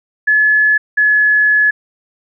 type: tone pair in turn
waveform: sine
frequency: 1712 / 1704 Hz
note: A6 / G#6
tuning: -48 / +44 cents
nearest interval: unison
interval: 8 cents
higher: first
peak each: -8 dBFS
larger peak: neither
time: 0.27-0.78 / 0.97-1.71 s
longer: second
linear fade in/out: 10 ms
effects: none